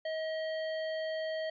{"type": "tone", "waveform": "square", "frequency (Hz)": 635, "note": "D#5", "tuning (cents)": 35, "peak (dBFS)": -34, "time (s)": [0.05, 1.5], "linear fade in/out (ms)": 5, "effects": ["resampled to 11025 Hz"]}